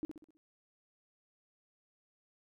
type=tone with echo; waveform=sine; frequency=310 Hz; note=D#4; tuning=6 cents flat; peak=-33 dBFS; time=0.03-0.05 s; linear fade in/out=0 ms; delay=64 ms; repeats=5; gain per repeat=-7 dB; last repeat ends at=0.37 s; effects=none